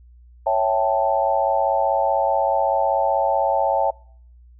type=chord; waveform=sine; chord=A dominant seventh; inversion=first; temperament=equal; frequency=554.4 / 659.3 / 784 / 880 Hz; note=C#5 / E5 / G5 / A5; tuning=0 / 0 / 0 / 0 cents; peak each=-22 dBFS; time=0.46-3.91 s; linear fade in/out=10 ms; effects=noise-tail reverb RT60 0.6 s tail -26 dB re dry + added 60 Hz sine -45 dBFS peak until 4.59 s